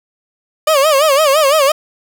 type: tone with vibrato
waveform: 30% pulse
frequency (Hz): 585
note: D5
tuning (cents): -7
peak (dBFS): -6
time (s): 0.67-1.72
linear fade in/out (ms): 5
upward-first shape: sine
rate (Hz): 5.9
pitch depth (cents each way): 150
effects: none